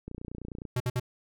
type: click train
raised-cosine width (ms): 3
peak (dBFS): -26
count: 18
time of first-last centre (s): 0.08-0.652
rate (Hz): 29.7
type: tone bursts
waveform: square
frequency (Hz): 124.3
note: B2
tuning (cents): +12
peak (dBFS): -27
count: 3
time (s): 0.76-0.998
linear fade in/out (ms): 5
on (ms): 42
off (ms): 56
effects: none